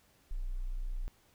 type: tone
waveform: sine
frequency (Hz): 30.73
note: B0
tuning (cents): -8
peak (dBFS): -33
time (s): 0.31-1.08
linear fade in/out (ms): 0
effects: pink hiss -67 dBFS RMS until 1.34 s

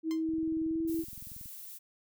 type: tone with pitch glide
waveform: sine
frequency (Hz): 321 to 326.8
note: E4 to E4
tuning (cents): -46 to -15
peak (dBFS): -29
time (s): 0.03-1.05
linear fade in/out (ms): 50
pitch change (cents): +31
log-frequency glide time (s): 0.66-0.83
type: tone with exponential decay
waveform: 10% pulse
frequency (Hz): 1046.5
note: C6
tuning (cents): 0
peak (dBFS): -32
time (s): 0.11-0.24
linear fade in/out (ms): 0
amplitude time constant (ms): 27
type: click train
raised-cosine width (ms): 5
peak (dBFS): -39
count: 26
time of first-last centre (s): 0.29-1.458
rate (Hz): 21.4
type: noise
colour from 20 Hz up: violet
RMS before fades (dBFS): -46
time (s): 0.87-1.79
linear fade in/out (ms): 20
effects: none

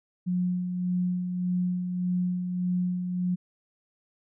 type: tone with tremolo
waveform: sine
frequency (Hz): 180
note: F#3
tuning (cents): -47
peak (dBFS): -23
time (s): 0.26-3.36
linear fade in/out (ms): 20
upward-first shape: sine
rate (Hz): 1.7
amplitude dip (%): 45
effects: none

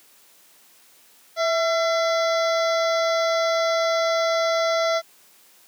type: harmonic tone with a mistuned harmonic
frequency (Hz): 677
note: E5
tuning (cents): +46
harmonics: 1 / 2 / 3 / 5 / 6 / 7 / 8 / 9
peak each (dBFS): -20 / -26 / -30 / -34 / -36 / -37 / -38 / -39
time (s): 1.36-5.02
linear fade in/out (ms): 50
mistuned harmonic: 1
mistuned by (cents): -52
effects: white hiss -54 dBFS RMS until 5.67 s + high-pass 200 Hz 12 dB/octave

